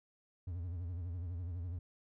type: tone with vibrato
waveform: triangle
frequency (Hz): 87.31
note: F2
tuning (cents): 0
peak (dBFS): -36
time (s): 0.47-1.79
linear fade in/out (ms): 5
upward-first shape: sine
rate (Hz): 12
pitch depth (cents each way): 110
effects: none